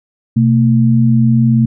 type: tone pair together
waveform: sine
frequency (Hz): 126.3 / 225.6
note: B2 / A3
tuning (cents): +39 / +44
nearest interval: minor seventh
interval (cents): 1005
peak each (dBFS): -10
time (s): 0.36-1.66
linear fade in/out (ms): 10
effects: none